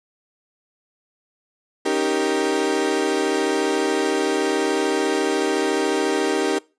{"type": "chord", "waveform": "35% pulse", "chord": "Eb dominant seventh", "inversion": "third", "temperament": "equal", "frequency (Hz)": [277.2, 311.1, 392, 466.2], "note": ["Db4", "Eb4", "G4", "Bb4"], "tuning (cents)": [0, 0, 0, 0], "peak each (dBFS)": [-26, -23, -21, -23], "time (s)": [1.85, 6.59], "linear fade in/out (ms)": 10, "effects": ["noise-tail reverb RT60 0.3 s tail -23 dB re dry", "resampled to 22050 Hz"]}